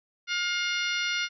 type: harmonic tone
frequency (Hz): 710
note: F5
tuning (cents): +28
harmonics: 2 / 3 / 4 / 5 / 6 / 7 / 8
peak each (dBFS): -31 / -31 / -33 / -36 / -38 / -41 / -39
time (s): 0.27-1.29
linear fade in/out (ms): 50
effects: none